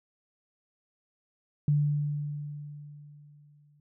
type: tone with exponential decay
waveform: sine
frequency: 146.83 Hz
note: D3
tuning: in tune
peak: -20 dBFS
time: 1.68-3.8 s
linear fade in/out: 2 ms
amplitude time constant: 460 ms
effects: none